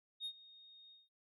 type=tone with ADSR envelope; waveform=sine; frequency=3713 Hz; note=A#7; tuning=8 cents flat; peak=-36 dBFS; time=0.2-1.09 s; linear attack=53 ms; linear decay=70 ms; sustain=-21 dB; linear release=180 ms; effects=tanh soft clip ceiling -38 dBFS